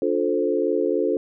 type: chord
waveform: sine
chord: D minor seventh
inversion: none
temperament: equal with one note detuned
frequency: 293.7 / 355.5 / 440 / 523.3 Hz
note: D4 / F4 / A4 / C5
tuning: 0 / +31 / 0 / 0 cents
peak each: -26 / -24 / -23 / -26 dBFS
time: 0.02-1.17 s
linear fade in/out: 2 ms
effects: none